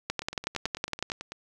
two click trains, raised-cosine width 0.2 ms, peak -21 / -11 dBFS, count 11 / 12, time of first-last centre 0.22-1.32 / 0.1-1.119 s, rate 9.09 / 10.8 Hz, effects none

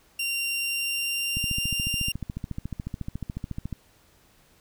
sawtooth tone with pitch glide, 2769 to 2787 Hz, F7 to F7, -15 to -4 cents, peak -23 dBFS, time 0.19-2.12 s, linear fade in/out 5 ms, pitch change +11 cents, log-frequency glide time 0.55-1.63 s
click train, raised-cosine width 5 ms, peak -19 dBFS, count 34, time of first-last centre 1.37-3.727 s, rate 14 Hz
effects pink hiss -60 dBFS RMS until 4.6 s

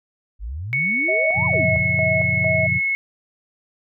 sine exponential two-way sweep, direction up then down, 46.25 to 1046.5 to 46.25 Hz, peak -26 dBFS, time 0.39-1.82 s, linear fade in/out 50 ms, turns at 1.46 s
sine tone with pitch glide, 2217 to 2186 Hz, C#7 to C#7, 0 to -25 cents, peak -18 dBFS, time 0.73-2.95 s, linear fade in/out 0 ms, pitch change -25 cents, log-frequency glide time 1.53-1.67 s
sine tone with tremolo, 638 Hz, D#5, 43 cents sharp, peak -20 dBFS, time 1.08-2.67 s, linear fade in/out 10 ms, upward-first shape square, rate 2.2 Hz, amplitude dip 75%
sine chord, Gb major seventh, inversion none, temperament just, 92.5 / 115.62 / 138.75 / 173.43 Hz, Gb2 / Bb2 / Db3 / F3, 0 / -14 / +2 / -12 cents, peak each -27 dBFS, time 1.34-2.81 s, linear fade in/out 50 ms
effects none

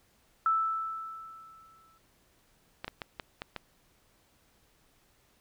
sine tone with exponential decay, 1318.5 Hz, E6, in tune, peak -22 dBFS, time 0.46-1.98 s, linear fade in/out 1 ms, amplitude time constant 330 ms
clicks, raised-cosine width 0.3 ms, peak -20 dBFS, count 6, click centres 2.845 / 2.88 / 3.018 / 3.198 / 3.419 / 3.563 s
effects pink hiss -67 dBFS RMS until 5.4 s

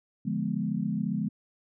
sine chord, D diminished seventh, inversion none, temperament equal with one note detuned, 146.83 / 174.61 / 208.9 / 246.9 Hz, D3 / F3 / Ab3 / Cb4, 0 / 0 / +10 / 0 cents, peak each -35 / -32 / -30 / -34 dBFS, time 0.25-1.29 s, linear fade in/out 10 ms, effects none

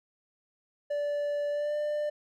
triangle tone with pitch glide, 582 to 595.3 Hz, D5 to D5, -16 to +23 cents, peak -26 dBFS, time 0.9-2.1 s, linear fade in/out 10 ms, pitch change +39 cents, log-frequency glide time 1.5-1.75 s, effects none

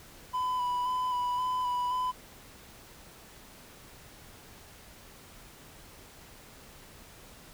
triangle tone with vibrato, 996 Hz, B5, 14 cents sharp, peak -26 dBFS, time 0.33-2.12 s, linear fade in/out 20 ms, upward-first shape square, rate 1.9 Hz, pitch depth 18 cents each way, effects pink hiss -52 dBFS RMS until 7.53 s

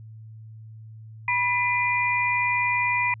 sine tone cluster, 979 / 2006 / 2405 Hz, B5 / B6 / D7, -15 / +26 / +41 cents, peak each -25 dBFS, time 1.28-3.14 s, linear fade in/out 2 ms, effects added 110 Hz sine -40 dBFS peak until 3.2 s

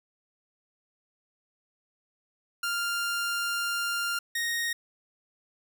sawtooth tone pair in turn, 1396.9 / 1864.6 Hz, F6 / A#6, 0 / 0 cents, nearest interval perfect fourth, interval 500 cents, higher second, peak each -24 dBFS, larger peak neither, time 2.63-4.19 / 4.35-4.73 s, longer first, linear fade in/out 5 ms, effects none

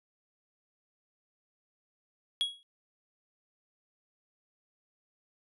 triangle tone with exponential decay, 3322 Hz, G#7, in tune, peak -22 dBFS, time 2.41-2.63 s, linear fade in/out 0 ms, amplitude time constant 46 ms, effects resampled to 32000 Hz

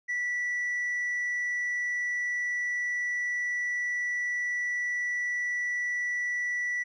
triangle tone with tanh clipping, 1958 Hz, B6, 15 cents flat, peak -28 dBFS, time 0.08-6.84 s, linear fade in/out 20 ms, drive 6 dB, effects none

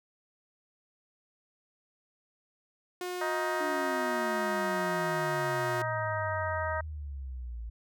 sawtooth tone, 360 Hz, F#4, 47 cents flat, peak -30 dBFS, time 3.01-5.82 s, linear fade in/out 2 ms
harmonic tone, 313.8 Hz, D#4, 15 cents sharp, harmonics 2 / 3 / 4 / 5 / 6, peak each -34 / -36 / -37 / -38 / -39 dBFS, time 3.21-6.81 s, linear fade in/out 5 ms
sine exponential sweep, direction down, 301.8 to 55 Hz, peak -36 dBFS, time 3.6-7.7 s, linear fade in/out 10 ms
effects none

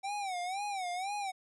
square tone with vibrato, 764 Hz, G5, 45 cents flat, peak -35 dBFS, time 0.03-1.32 s, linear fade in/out 20 ms, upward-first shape sine, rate 2 Hz, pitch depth 140 cents each way, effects resampled to 24000 Hz

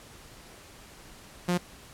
sawtooth tone, 177.3 Hz, F3, 26 cents sharp, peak -20 dBFS, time 1.48-1.58 s, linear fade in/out 10 ms, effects pink hiss -50 dBFS RMS until 1.93 s + low-pass 12000 Hz 12 dB/octave

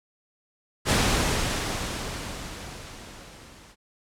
pink noise with level ramp, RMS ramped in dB -20 to -50 dBFS, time 0.85-3.76 s, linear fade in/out 50 ms, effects low-pass 9000 Hz 12 dB/octave

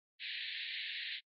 white band-pass noise, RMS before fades -42 dBFS, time 0.19-1.21 s, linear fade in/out 50 ms, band 1700 to 4200 Hz, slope 96 dB/octave, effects noise-tail reverb RT60 0.1 s tail -26 dB re dry + MP3 32 kbps

